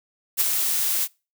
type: noise with ADSR envelope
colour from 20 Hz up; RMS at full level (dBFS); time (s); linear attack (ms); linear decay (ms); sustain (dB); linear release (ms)
blue; -18; 0.37-1.08; 36; 18; -5; 48
effects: noise-tail reverb RT60 0.3 s tail -25 dB re dry